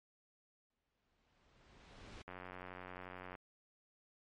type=noise with exponential growth; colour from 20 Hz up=pink; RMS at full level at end=-50 dBFS; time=0.7-2.22 s; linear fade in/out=5 ms; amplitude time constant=330 ms
type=click train; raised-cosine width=0.5 ms; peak=-33 dBFS; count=99; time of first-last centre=2.28-3.352 s; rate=91.4 Hz
effects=low-pass 4000 Hz 12 dB/octave + MP3 48 kbps